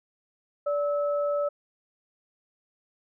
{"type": "tone pair together", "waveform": "sine", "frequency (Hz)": [580, 1300], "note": ["D5", "E6"], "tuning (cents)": [-22, -24], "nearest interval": "octave + major second", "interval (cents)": 1398, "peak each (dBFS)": [-24, -34], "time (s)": [0.66, 1.49], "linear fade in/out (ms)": 10, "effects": []}